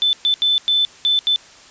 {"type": "tone bursts at uneven times", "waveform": "sine", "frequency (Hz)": 3520, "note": "A7", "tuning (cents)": 0, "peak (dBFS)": -13, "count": 6, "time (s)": [[0.02, 0.13], [0.25, 0.34], [0.42, 0.58], [0.68, 0.85], [1.05, 1.19], [1.27, 1.36]], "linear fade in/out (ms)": 0, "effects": ["white hiss -44 dBFS RMS until 1.7 s", "resampled to 16000 Hz"]}